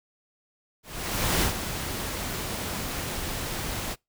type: noise with ADSR envelope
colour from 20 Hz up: pink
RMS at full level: -23 dBFS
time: 0.83-3.96 s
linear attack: 590 ms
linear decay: 110 ms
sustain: -9 dB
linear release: 38 ms
effects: noise-tail reverb RT60 0.2 s tail -26 dB re dry